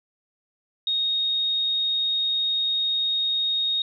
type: tone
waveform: sine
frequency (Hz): 3729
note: A#7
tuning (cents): 0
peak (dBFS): -21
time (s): 0.87-3.82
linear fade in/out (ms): 2
effects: none